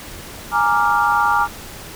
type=chord; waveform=sine; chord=Bb dominant seventh; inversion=third; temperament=equal; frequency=830.6 / 932.3 / 1174.7 / 1396.9 Hz; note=Ab5 / Bb5 / D6 / F6; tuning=0 / 0 / 0 / 0 cents; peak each=-19 dBFS; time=0.51-1.48 s; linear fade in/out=50 ms; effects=pink hiss -35 dBFS RMS until 1.95 s